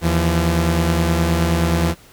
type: tone pair together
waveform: sawtooth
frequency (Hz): 80.23 / 170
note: E2 / F3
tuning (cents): -46 / -46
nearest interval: octave + minor second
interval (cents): 1300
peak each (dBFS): -14 / -14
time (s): 0.01-1.95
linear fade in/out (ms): 50
effects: pink hiss -47 dBFS RMS until 2.12 s